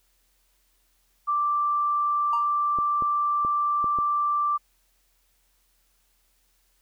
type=tone; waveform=sine; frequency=1174.7 Hz; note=D6; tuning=in tune; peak=-21 dBFS; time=1.27-4.58 s; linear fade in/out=20 ms
type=tone with exponential decay; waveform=triangle; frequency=936 Hz; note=A#5; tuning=7 cents sharp; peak=-23 dBFS; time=2.33-2.56 s; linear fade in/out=2 ms; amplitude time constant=48 ms
type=clicks; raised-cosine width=2 ms; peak=-23 dBFS; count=5; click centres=2.787 / 3.023 / 3.449 / 3.843 / 3.987 s
effects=added 42 Hz sine -68 dBFS peak until 6.81 s + white hiss -68 dBFS RMS until 6.81 s